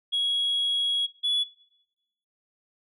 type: tone pair in turn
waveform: sine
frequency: 3322 / 3411 Hz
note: G#7 / G#7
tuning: 0 / +46 cents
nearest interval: unison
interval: 46 cents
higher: second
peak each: -21 dBFS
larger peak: neither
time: 0.12-1.07 / 1.23-1.44 s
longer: first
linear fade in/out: 20 ms
effects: noise-tail reverb RT60 0.9 s tail -20 dB re dry + tanh soft clip ceiling -20 dBFS